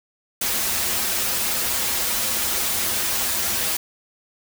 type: noise with comb filter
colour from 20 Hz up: white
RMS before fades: -23 dBFS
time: 0.41-3.77 s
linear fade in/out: 5 ms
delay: 6.8 ms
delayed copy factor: -0.85
effects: none